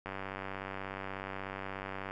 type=click train; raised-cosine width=0.5 ms; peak=-24 dBFS; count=199; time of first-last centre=0.06-2.11 s; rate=96.6 Hz; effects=none